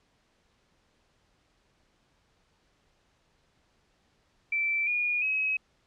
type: tone with pitch steps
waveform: sine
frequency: 2332 / 2439 / 2552 Hz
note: D7 / D#7 / D#7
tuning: -13 / -35 / +43 cents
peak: -25 dBFS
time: 4.52-5.57 s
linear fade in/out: 5 ms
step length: 350 ms
effects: pink hiss -69 dBFS RMS until 5.86 s + low-pass 6000 Hz 12 dB/octave

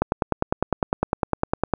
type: click train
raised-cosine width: 1 ms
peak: -5 dBFS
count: 18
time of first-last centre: 0.02-1.737 s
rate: 9.9 Hz
effects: none

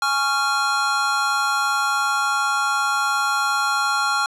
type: chord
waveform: square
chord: Db major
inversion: second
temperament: just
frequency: 831.5 / 1108.7 / 1385.9 Hz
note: Ab5 / Db6 / F6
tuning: +2 / 0 / -14 cents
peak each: -26 / -26 / -21 dBFS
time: 0.02-4.26 s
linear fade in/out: 2 ms
effects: low-pass 9000 Hz 12 dB/octave

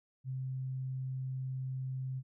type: tone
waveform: sine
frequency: 130.81 Hz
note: C3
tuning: in tune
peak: -35 dBFS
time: 0.24-2.23 s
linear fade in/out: 50 ms
effects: none

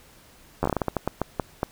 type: slowing click train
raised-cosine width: 1 ms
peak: -9 dBFS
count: 14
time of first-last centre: 0.63-1.631 s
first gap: 11 ms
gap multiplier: 1.29
effects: pink hiss -53 dBFS RMS until 1.71 s

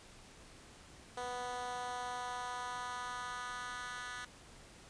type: tone with high-pass filter sweep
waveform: 10% pulse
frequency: 246.9 Hz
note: B3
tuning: in tune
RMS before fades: -42 dBFS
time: 1.17-4.25 s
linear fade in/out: 5 ms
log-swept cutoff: 560 to 1600 Hz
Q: 1.9
effects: pink hiss -57 dBFS RMS until 4.89 s + resampled to 22050 Hz

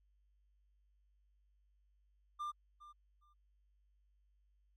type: tone with echo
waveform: triangle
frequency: 1194 Hz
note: D6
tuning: 28 cents sharp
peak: -37 dBFS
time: 2.39-2.52 s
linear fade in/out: 20 ms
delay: 410 ms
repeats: 2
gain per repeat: -15 dB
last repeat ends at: 3.34 s
effects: added 50 Hz sine -70 dBFS peak until 4.76 s + AAC 64 kbps

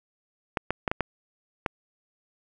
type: clicks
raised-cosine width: 0.5 ms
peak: -10 dBFS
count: 6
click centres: 0.572 / 0.706 / 0.878 / 0.915 / 1.007 / 1.662 s
effects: none

